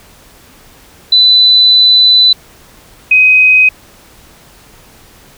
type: tone pair in turn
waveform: sine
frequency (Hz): 3996 / 2517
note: B7 / D#7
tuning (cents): +20 / +19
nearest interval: minor sixth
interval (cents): 801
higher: first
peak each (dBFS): -3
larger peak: neither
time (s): 1.12-2.33 / 3.11-3.69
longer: first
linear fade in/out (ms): 5
effects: pink hiss -41 dBFS RMS until 5.37 s